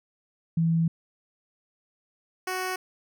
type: tone pair in turn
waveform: sine / 10% pulse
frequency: 164.81 / 370.9 Hz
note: E3 / F#4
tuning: 0 / +4 cents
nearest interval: octave + major second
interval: 1404 cents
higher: second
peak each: -20 dBFS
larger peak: neither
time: 0.57-0.88 / 2.47-2.76 s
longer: first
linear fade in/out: 5 ms
effects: none